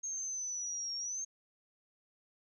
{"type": "linear two-way sweep", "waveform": "sine", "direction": "down then up", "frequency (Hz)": [6460, 5520, 6460], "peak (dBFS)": -36, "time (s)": [0.03, 1.25], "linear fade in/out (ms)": 10, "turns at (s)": 0.97, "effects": []}